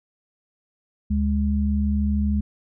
sine tone pair together, 73.08 / 206.7 Hz, D2 / G#3, -8 / -8 cents, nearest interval octave + tritone, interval 1800 cents, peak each -21 / -22 dBFS, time 1.1-2.41 s, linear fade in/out 10 ms, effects none

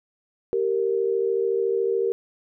sine tone pair together, 390 / 463.8 Hz, G4 / A#4, -9 / -9 cents, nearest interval minor third, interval 300 cents, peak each -23 dBFS, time 0.53-2.12 s, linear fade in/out 0 ms, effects none

